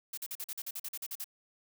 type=noise bursts; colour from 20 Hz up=blue; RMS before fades=-39 dBFS; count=13; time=0.13-1.243 s; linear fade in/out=5 ms; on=45 ms; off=44 ms; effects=none